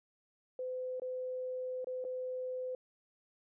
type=tone with dropouts; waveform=sine; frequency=509 Hz; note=C5; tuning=48 cents flat; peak=-36 dBFS; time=0.59-2.75 s; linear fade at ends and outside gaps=2 ms; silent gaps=0.998-1.019 / 1.845-1.87 / 2.042-2.049 s; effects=none